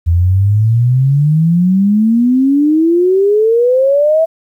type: exponential sweep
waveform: sine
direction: up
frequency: 82.2 to 659.3 Hz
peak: -7 dBFS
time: 0.06-4.26 s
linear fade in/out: 20 ms
effects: 8-bit